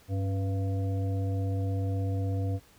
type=harmonic tone with a mistuned harmonic; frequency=98 Hz; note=G2; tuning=in tune; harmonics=1 / 3 / 5 / 7; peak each=-27 / -37 / -40 / -44 dBFS; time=0.08-2.6 s; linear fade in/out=50 ms; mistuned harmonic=3; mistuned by=-99 cents; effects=pink hiss -59 dBFS RMS until 2.78 s